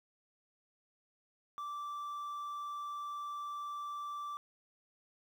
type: tone with quantisation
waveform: triangle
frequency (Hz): 1169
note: D6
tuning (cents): -8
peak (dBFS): -37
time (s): 1.58-4.37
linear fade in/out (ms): 0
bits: 11
effects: none